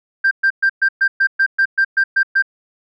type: tone bursts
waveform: sine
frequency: 1579 Hz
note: G6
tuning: 12 cents sharp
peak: -9 dBFS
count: 12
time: 0.24-2.424 s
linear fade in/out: 10 ms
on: 72 ms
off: 120 ms
effects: tanh soft clip ceiling -8 dBFS